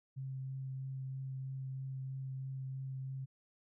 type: tone with vibrato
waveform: sine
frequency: 132.9 Hz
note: C3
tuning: 27 cents sharp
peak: -39 dBFS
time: 0.16-3.26 s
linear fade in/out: 20 ms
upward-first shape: triangle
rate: 3.1 Hz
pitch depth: 12 cents each way
effects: none